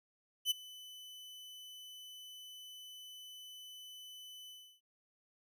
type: tone with ADSR envelope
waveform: 40% pulse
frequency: 3000 Hz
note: F#7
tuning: 23 cents sharp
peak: -27 dBFS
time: 0.45-4.81 s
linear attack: 57 ms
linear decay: 16 ms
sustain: -22 dB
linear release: 320 ms
effects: none